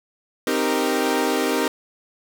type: chord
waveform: sawtooth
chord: C minor seventh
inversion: none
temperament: equal with one note detuned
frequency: 261.6 / 310.1 / 392 / 466.2 Hz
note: C4 / Eb4 / G4 / Bb4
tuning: 0 / -6 / 0 / 0 cents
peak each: -21 dBFS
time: 0.47-1.68 s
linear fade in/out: 2 ms
effects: none